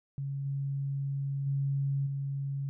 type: tone with level steps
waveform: sine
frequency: 138.59 Hz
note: C#3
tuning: in tune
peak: -32 / -30 / -27 / -31 dBFS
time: 0.18-2.69 s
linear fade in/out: 0 ms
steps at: 0.45 / 1.46 / 2.06 s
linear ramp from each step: 10 ms
effects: none